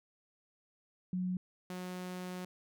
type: tone pair in turn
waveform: sine / sawtooth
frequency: 182.6 / 181.87 Hz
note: F#3 / F#3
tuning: -23 / -30 cents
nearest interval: unison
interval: 7 cents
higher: first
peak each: -32 / -36 dBFS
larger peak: first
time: 1.13-1.37 / 1.7-2.45 s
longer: second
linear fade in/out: 2 ms
effects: none